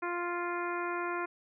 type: harmonic tone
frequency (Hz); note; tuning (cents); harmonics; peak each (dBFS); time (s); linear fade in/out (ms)
349.2; F4; 0; 1 / 2 / 3 / 4 / 5 / 6 / 7; -36 / -41 / -37 / -39 / -44 / -46 / -46; 0.02-1.26; 10
effects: none